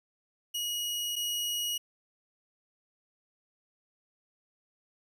sawtooth tone pair in turn, 2900 / 2900 Hz, F#7 / F#7, -35 / -35 cents, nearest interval unison, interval 0 cents, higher neither, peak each -28 / -27 dBFS, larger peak second, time 0.54-1.16 / 1.16-1.78 s, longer neither, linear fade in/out 10 ms, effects none

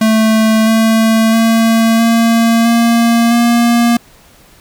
square tone with pitch steps, 220 / 223.1 / 226.2 / 229.3 / 232.5 / 235.8 Hz, A3 / A3 / A3 / A#3 / A#3 / A#3, 0 / +24 / +48 / -28 / -4 / +20 cents, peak -8 dBFS, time 0.01-3.97 s, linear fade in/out 5 ms, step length 660 ms, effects pink hiss -44 dBFS RMS until 4.6 s

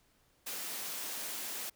white high-pass noise, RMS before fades -40 dBFS, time 0.46-1.7 s, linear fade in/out 10 ms, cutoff 190 Hz, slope 24 dB/octave, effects pink hiss -70 dBFS RMS until 1.75 s

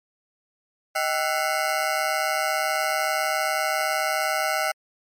20% pulse ring-modulated tone, 702 Hz, F5, 9 cents sharp, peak -14 dBFS, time 0.95-4.72 s, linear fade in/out 10 ms, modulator 73.7 Hz, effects MP3 64 kbps

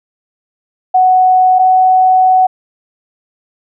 sine tone pair in turn, 742 / 745.9 Hz, F#5 / F#5, +5 / +14 cents, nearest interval unison, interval 9 cents, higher second, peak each -5 dBFS, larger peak neither, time 0.94-1.59 / 1.59-2.47 s, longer second, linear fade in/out 10 ms, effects none

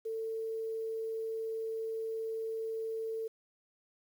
sine tone with quantisation, 446.9 Hz, A4, 27 cents sharp, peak -34 dBFS, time 0.05-3.28 s, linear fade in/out 10 ms, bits 10, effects none

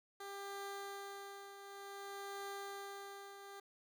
15% pulse tone with tremolo, 397.6 Hz, G4, 25 cents sharp, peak -37 dBFS, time 0.2-3.6 s, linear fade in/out 5 ms, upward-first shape triangle, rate 0.55 Hz, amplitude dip 65%, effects none

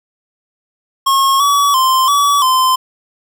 square tone with pitch steps, 1085 / 1137 / 1044 / 1141 / 1034 Hz, C#6 / C#6 / C6 / C#6 / C6, -37 / +44 / -4 / +50 / -21 cents, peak -10 dBFS, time 1.06-2.76 s, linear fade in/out 10 ms, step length 340 ms, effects 7-bit

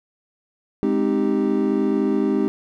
triangle chord, Ab major seventh, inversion none, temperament equal, 207.7 / 261.6 / 311.1 / 392 Hz, Ab3 / C4 / Eb4 / G4, 0 / 0 / 0 / 0 cents, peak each -21 dBFS, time 0.83-2.48 s, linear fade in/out 0 ms, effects none

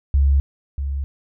sine tone pair in turn, 69.3 / 69.3 Hz, C#2 / C#2, 0 / 0 cents, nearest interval unison, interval 0 cents, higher neither, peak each -12 / -21 dBFS, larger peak first, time 0.14-0.4 / 0.78-1.04 s, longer neither, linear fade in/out 0 ms, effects none

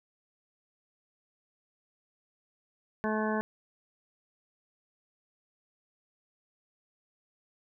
harmonic tone, 216.1 Hz, A3, 31 cents flat, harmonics 1 / 2 / 3 / 4 / 5 / 7 / 8, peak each -31 / -34 / -36 / -37 / -38 / -39 / -40 dBFS, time 3.04-3.41 s, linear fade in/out 0 ms, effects none

